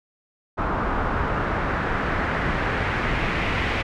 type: noise with low-pass filter sweep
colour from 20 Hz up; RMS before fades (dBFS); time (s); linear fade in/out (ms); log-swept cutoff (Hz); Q
pink; -24; 0.57-3.83; 20; 1200 to 2400; 1.9
effects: none